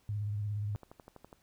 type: tone with vibrato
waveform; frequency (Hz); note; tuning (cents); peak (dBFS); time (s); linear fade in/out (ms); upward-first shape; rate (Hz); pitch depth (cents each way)
sine; 103.83; G#2; 0; -32; 0.09-0.76; 0; triangle; 17; 55
type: click train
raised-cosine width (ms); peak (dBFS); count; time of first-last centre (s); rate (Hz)
1; -35; 8; 0.75-1.329; 12.1
effects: pink hiss -70 dBFS RMS until 1.42 s